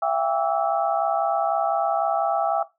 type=tone cluster; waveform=sine; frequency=669 / 735 / 799 / 1146 / 1313 Hz; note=E5 / F#5 / G5 / D6 / E6; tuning=+25 / -12 / +33 / -43 / -7 cents; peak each=-24 / -31 / -24 / -30 / -28 dBFS; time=0.02-2.63 s; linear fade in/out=5 ms; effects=noise-tail reverb RT60 0.2 s tail -17 dB re dry